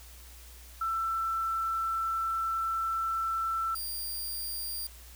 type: tone pair in turn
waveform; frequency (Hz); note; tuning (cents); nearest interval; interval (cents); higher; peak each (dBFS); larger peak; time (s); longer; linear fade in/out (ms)
sine / 5% pulse; 1335 / 4775; E6 / D8; +22 / +28; octave + minor seventh; 2206; second; -28 / -27; second; 0.81-3.75 / 3.75-4.87; first; 5
effects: added 60 Hz sine -49 dBFS peak until 5.15 s + white hiss -53 dBFS RMS until 5.15 s